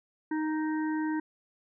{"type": "harmonic tone", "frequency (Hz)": 311.1, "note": "D#4", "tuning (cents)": 0, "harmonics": [1, 3, 5, 6], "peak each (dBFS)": [-28, -38, -42, -44], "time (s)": [0.31, 1.2], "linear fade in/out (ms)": 5, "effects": []}